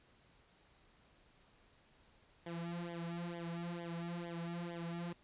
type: tone with flanger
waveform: sawtooth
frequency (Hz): 170.7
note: F3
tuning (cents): -39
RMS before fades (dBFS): -43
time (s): 2.46-5.13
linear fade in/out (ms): 5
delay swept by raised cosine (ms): 0.75 to 3.95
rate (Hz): 2.2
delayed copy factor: -0.95
effects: pink hiss -68 dBFS RMS until 5.23 s + resampled to 8000 Hz